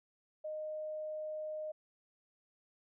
sine tone, 617 Hz, D#5, 15 cents flat, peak -38 dBFS, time 0.44-1.72 s, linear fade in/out 10 ms, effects none

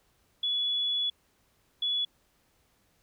sine tone bursts at uneven times, 3407 Hz, G#7, 44 cents sharp, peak -26 dBFS, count 2, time 0.43-1.1 / 1.82-2.05 s, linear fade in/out 5 ms, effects pink hiss -69 dBFS RMS until 3.02 s

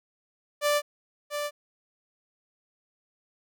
sawtooth tone with echo, 587.3 Hz, D5, in tune, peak -18 dBFS, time 0.61-0.82 s, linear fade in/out 50 ms, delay 690 ms, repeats 1, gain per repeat -7 dB, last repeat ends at 1.51 s, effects none

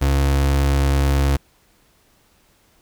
35% pulse tone, 69.3 Hz, C#2, in tune, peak -13 dBFS, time 0.01-1.37 s, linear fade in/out 10 ms, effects pink hiss -58 dBFS RMS until 2.81 s

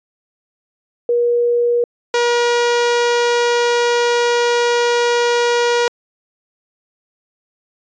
sine / sawtooth tone pair in turn, 478.2 / 478.2 Hz, A#4 / A#4, +44 / +44 cents, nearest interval unison, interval 0 cents, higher neither, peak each -12 / -9 dBFS, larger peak second, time 1.09-1.84 / 2.14-5.88 s, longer second, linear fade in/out 2 ms, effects resampled to 16000 Hz

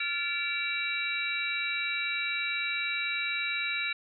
sine tone cluster, 1389 / 1737 / 2318 / 2732 / 3871 Hz, F6 / A6 / D7 / F7 / B7, -10 / -23 / -23 / -39 / -35 cents, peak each -38 / -40 / -31 / -37 / -36 dBFS, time 0-3.93 s, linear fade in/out 5 ms, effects none

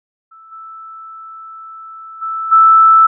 sine tone with level steps, 1318.5 Hz, E6, in tune, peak -38 / -30 / -18 / -4 dBFS, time 0.31-3.07 s, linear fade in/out 10 ms, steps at 0.51 / 2.21 / 2.51 s, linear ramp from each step 20 ms, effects none

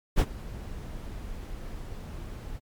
brown noise with ADSR envelope, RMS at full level -17 dBFS, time 0.16-2.6 s, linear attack 34 ms, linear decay 55 ms, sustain -21 dB, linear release 40 ms, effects MP3 96 kbps

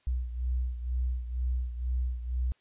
sine beating tone pair, 61.6 / 63.7 Hz, B1 / C2, -4 / -46 cents, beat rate 2.1 Hz, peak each -29 / -35 dBFS, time 0.07-2.52 s, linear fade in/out 0 ms, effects white hiss -69 dBFS RMS until 2.6 s + resampled to 8000 Hz

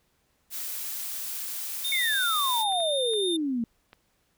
blue noise, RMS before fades -34 dBFS, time 0.5-2.65 s, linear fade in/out 50 ms
square tone with vibrato, 3629 Hz, A#7, 47 cents flat, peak -28 dBFS, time 1.84-3.37 s, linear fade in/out 10 ms, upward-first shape sine, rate 6.5 Hz, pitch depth 9 cents each way
sine exponential sweep, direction down, 2225 to 223.3 Hz, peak -25 dBFS, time 1.92-3.64 s, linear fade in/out 2 ms
clicks, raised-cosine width 0.3 ms, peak -31 dBFS, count 4, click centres 2.723 / 2.803 / 3.135 / 3.931 s
effects pink hiss -70 dBFS RMS until 4.37 s

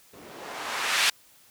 violet noise with low-pass filter sweep, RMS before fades -29 dBFS, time 0.13-1.1 s, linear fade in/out 5 ms, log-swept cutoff 270 to 2700 Hz, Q 0.95, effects white hiss -57 dBFS RMS until 1.5 s

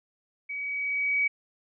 sine tone with level ramp, 2269 Hz, C#7, 40 cents sharp, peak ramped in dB -32 to -21 dBFS, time 0.49-1.28 s, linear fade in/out 10 ms, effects none

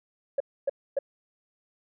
sine tone bursts, 554.4 Hz, C#5, in tune, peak -21 dBFS, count 3, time 0.38-0.989 s, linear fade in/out 5 ms, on 23 ms, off 270 ms, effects tanh soft clip ceiling -18 dBFS

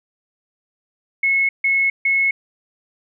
sine tone bursts, 2185 Hz, C#7, 26 cents flat, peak -14 dBFS, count 3, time 1.23-2.31 s, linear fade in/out 5 ms, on 260 ms, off 150 ms, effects none

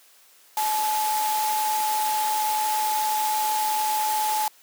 sine tone in noise, 858 Hz, A5, 44 cents flat, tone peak -22 dBFS, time 0.57-4.48 s, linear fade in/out 2 ms, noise white, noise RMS -30 dBFS, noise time 0.57-4.48 s, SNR +5 dB, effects white hiss -55 dBFS RMS until 4.62 s + high-pass 400 Hz 12 dB/octave

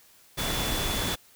sine tone in noise, 3454 Hz, A7, 33 cents flat, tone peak -34 dBFS, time 0.37-1.16 s, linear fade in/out 20 ms, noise pink, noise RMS -29 dBFS, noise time 0.37-1.16 s, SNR -8 dB, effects white hiss -57 dBFS RMS until 1.35 s

